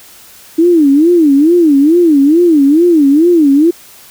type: tone with vibrato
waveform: sine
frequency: 311.6 Hz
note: D#4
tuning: 3 cents sharp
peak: -4 dBFS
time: 0.58-3.71 s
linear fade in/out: 10 ms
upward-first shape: sine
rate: 2.3 Hz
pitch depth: 220 cents each way
effects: white hiss -38 dBFS RMS until 4.1 s

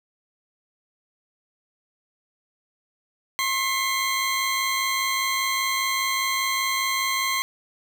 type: tone pair together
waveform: 20% pulse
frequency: 1071 / 2037 Hz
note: C6 / C7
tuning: +40 / -47 cents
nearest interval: major seventh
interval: 1113 cents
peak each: -19 / -22 dBFS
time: 3.39-7.42 s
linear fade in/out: 0 ms
effects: none

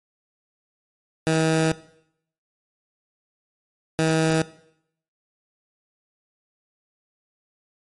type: tone bursts at uneven times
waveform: 15% pulse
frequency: 160 Hz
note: D#3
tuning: 49 cents sharp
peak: -12 dBFS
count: 2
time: 1.27-1.72 / 3.99-4.42 s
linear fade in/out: 0 ms
effects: noise-tail reverb RT60 0.7 s tail -17 dB re dry + MP3 48 kbps

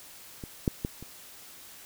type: clicks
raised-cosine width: 3 ms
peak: -25 / -11 / -16 / -29 dBFS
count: 4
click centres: 0.438 / 0.678 / 0.849 / 1.026 s
effects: white hiss -49 dBFS RMS until 1.85 s

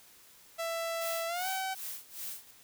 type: tone with pitch glide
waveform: sawtooth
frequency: 664 to 762.7 Hz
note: E5 to G5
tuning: +12 to -48 cents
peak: -29 dBFS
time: 0.58-1.75 s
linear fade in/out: 20 ms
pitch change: +240 cents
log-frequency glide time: 1.27-1.48 s
type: noise with tremolo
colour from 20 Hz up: blue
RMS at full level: -39 dBFS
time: 1.01-2.51 s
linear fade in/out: 5 ms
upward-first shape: sine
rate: 2.6 Hz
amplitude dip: 95%
effects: white hiss -58 dBFS RMS until 2.63 s

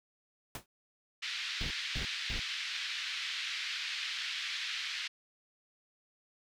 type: noise with exponential decay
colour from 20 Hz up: pink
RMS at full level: -37 dBFS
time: 0.55-0.66 s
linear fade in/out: 2 ms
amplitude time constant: 23 ms
type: band-pass noise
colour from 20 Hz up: white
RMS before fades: -38 dBFS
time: 1.22-5.08 s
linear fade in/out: 10 ms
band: 1700 to 4200 Hz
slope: 24 dB/octave
type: noise bursts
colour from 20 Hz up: brown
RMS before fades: -38 dBFS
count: 3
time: 1.61-2.395 s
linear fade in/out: 0 ms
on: 95 ms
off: 250 ms
effects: none

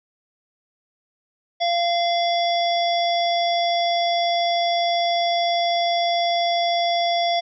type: harmonic tone with a mistuned harmonic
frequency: 689 Hz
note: F5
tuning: 24 cents flat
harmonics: 1 / 3 / 5 / 7 / 8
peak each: -19 / -30 / -26 / -33 / -33 dBFS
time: 1.6-7.41 s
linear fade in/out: 20 ms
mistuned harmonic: 5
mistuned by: -19 cents
effects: none

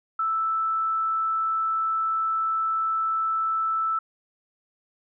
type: tone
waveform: sine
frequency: 1318.5 Hz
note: E6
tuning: in tune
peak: -22 dBFS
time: 0.19-3.99 s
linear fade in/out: 5 ms
effects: none

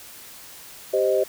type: chord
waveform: sine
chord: C minor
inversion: second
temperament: equal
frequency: 392 / 523.3 / 622.3 Hz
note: G4 / C5 / Eb5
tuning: 0 / 0 / 0 cents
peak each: -22 dBFS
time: 0.93-1.24 s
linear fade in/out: 10 ms
effects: white hiss -43 dBFS RMS until 1.28 s

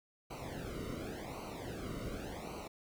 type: noise with flanger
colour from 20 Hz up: brown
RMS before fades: -43 dBFS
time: 0.3-2.68 s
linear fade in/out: 10 ms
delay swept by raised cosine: 0.57 to 1.21 ms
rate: 0.89 Hz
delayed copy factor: -1
effects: none

